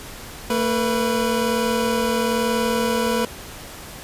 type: tone pair together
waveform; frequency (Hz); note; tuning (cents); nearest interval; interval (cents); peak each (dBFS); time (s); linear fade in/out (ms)
25% pulse; 225 / 491.1; A3 / B4; +39 / -10; octave + major second; 1351; -18; 0.5-3.25; 2
effects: pink hiss -37 dBFS RMS until 4.03 s + resampled to 32000 Hz